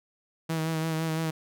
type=tone with vibrato; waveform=sawtooth; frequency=160.6 Hz; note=E3; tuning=45 cents flat; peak=-23 dBFS; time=0.49-1.31 s; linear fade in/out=10 ms; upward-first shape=sine; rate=5.9 Hz; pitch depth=28 cents each way; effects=none